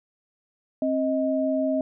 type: tone pair together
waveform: sine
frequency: 266 / 628.3 Hz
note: C4 / D#5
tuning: +29 / +17 cents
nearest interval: octave + minor third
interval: 1488 cents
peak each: -24 dBFS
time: 0.82-1.81 s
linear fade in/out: 2 ms
effects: none